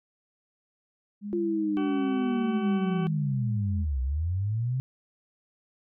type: tone with vibrato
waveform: sine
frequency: 203.1 Hz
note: G#3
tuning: 38 cents flat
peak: -32 dBFS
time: 1.21-3.86 s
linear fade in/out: 50 ms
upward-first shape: sine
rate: 3.2 Hz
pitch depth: 24 cents each way
type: linear two-way sweep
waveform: sine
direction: down then up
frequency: 349.2 to 61.9 to 132.6 Hz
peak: -25 dBFS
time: 1.33-4.8 s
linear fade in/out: 0 ms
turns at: 4.01 s
type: harmonic tone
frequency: 380 Hz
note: F#4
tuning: 46 cents sharp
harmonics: 1 / 2 / 3 / 4 / 6 / 7 / 8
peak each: -33 / -39 / -41 / -45 / -48 / -51 / -49 dBFS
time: 1.77-3.07 s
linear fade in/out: 0 ms
effects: none